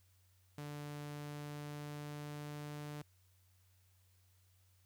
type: tone with pitch glide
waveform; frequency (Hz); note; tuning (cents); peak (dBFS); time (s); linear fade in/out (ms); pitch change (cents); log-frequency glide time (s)
sawtooth; 146.83 to 148.02; D3 to D3; 0 to +14; -40; 0.58-3.02; 2; +14; 1.04-2.9
effects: added 92 Hz sine -68 dBFS peak until 4.85 s + white hiss -75 dBFS RMS until 4.85 s